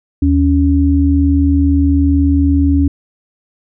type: tone pair together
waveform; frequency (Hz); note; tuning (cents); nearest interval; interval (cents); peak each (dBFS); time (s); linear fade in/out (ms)
sine; 78.4 / 279.4; D#2 / C#4; +14 / +14; octave + minor seventh; 2200; -11; 0.22-2.88; 5
effects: none